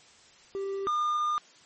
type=tone pair in turn; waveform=triangle; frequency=392 / 1210.5 Hz; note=G4 / D#6; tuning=0 / -48 cents; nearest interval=octave + minor sixth; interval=1952 cents; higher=second; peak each=-28 / -23 dBFS; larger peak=second; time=0.55-0.87 / 0.87-1.38 s; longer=second; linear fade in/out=0 ms; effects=white hiss -56 dBFS RMS until 1.65 s + MP3 32 kbps